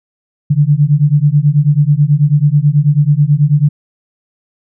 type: beating tone pair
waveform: sine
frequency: 142.2 / 151.4 Hz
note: C#3 / D#3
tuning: +45 / -47 cents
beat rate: 9.2 Hz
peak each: -10 dBFS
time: 0.5-3.69 s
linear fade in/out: 10 ms
effects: none